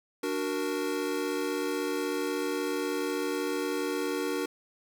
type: chord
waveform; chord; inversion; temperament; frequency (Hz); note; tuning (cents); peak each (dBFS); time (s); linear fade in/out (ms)
square; D augmented; none; equal; 293.7 / 370 / 466.2; D4 / F#4 / A#4; 0 / 0 / 0; -34; 0.23-4.46; 5
effects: none